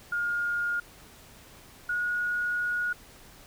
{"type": "tone pair in turn", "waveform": "sine", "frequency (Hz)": [1420, 1448.2], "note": ["F6", "F#6"], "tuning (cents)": [28, -38], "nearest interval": "unison", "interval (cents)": 34, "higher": "second", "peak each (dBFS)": -26, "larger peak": "neither", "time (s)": [[0.12, 0.8], [1.89, 2.93]], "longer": "second", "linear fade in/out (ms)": 5, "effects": ["pink hiss -52 dBFS RMS until 3.46 s"]}